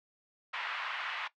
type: band-pass noise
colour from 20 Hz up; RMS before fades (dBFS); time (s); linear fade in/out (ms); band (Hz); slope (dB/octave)
pink; -38; 0.53-1.28; 10; 980 to 3000; 24
effects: noise-tail reverb RT60 0.1 s tail -17 dB re dry